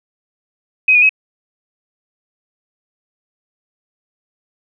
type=tone with pitch steps; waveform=sine; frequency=2525 / 2448 / 2552 Hz; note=D#7 / D#7 / D#7; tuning=+25 / -29 / +43 cents; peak=-7 dBFS; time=0.88-1.093 s; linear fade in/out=5 ms; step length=71 ms; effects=none